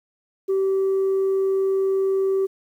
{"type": "tone", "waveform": "sine", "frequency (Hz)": 385.9, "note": "G4", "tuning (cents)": -27, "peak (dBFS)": -16, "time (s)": [0.48, 2.47], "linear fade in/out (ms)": 20, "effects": ["tanh soft clip ceiling -16 dBFS", "9-bit"]}